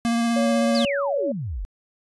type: tone with vibrato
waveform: square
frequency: 233.1 Hz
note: A#3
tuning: in tune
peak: -20 dBFS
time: 0.05-0.85 s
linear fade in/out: 0 ms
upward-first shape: triangle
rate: 16 Hz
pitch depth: 17 cents each way
type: tone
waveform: sine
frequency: 563 Hz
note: C#5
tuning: 27 cents sharp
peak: -22 dBFS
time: 0.36-1.32 s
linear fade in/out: 5 ms
type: exponential sweep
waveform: sine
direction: down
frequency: 5080 to 38.97 Hz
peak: -26 dBFS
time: 0.75-1.65 s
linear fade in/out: 0 ms
effects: resampled to 24000 Hz